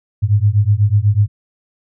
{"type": "beating tone pair", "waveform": "sine", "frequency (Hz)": [99.7, 107.8], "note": ["G2", "A2"], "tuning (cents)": [30, -35], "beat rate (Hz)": 8.1, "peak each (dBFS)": -13, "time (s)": [0.22, 1.28], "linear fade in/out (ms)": 20, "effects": []}